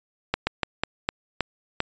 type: slowing click train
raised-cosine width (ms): 0.3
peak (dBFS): -6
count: 7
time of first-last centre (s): 0.34-1.804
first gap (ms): 130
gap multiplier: 1.25
effects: resampled to 16000 Hz